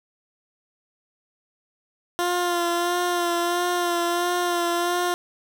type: tone with vibrato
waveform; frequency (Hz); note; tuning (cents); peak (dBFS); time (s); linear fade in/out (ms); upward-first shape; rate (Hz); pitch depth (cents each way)
15% pulse; 349.2; F4; 0; -15; 2.19-5.14; 0; sine; 1.5; 28
effects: none